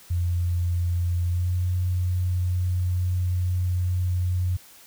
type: tone with pitch glide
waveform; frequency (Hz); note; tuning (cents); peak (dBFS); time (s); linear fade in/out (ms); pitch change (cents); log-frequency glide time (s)
sine; 87.31 to 90.23; F2 to F#2; 0 to -43; -21; 0.1-4.57; 10; +57; 1.29-1.53
effects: white hiss -50 dBFS RMS until 4.86 s